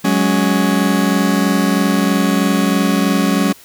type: chord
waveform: 40% pulse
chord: F# suspended second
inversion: none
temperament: just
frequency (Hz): 185 / 208.1 / 277.5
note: F#3 / G#3 / C#4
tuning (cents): 0 / +4 / +2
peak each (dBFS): -16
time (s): 0.04-3.53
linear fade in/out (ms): 10
effects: white hiss -43 dBFS RMS until 3.64 s